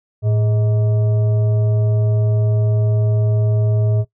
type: tone with frequency modulation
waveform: sine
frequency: 110 Hz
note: A2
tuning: in tune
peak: -13 dBFS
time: 0.22-4.05 s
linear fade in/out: 50 ms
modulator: 524 Hz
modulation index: 0.34
effects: noise-tail reverb RT60 0.1 s tail -18 dB re dry